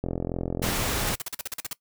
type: click train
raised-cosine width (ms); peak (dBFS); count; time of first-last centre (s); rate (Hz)
2; -15; 29; 0.04-0.688; 43.2
type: noise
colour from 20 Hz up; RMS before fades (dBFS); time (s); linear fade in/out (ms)
pink; -27; 0.62-1.15; 10
type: noise bursts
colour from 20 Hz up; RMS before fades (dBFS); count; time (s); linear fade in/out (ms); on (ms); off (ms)
white; -32; 11; 1.07-1.731; 2; 21; 43
effects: noise-tail reverb RT60 0.1 s tail -21 dB re dry